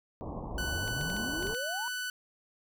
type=low-pass noise; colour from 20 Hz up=pink; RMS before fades=-39 dBFS; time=0.21-1.54 s; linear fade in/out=0 ms; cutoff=1100 Hz; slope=96 dB/octave
type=exponential sweep; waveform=sine; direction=up; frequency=50.8 to 996 Hz; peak=-36 dBFS; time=0.54-1.88 s; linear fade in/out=0 ms
type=tone; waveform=sawtooth; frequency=1493 Hz; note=F#6; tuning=15 cents sharp; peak=-30 dBFS; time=0.58-2.1 s; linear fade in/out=2 ms
type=clicks; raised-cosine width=0.2 ms; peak=-28 dBFS; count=7; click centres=0.878 / 1.012 / 1.101 / 1.166 / 1.427 / 1.47 / 1.547 s
effects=none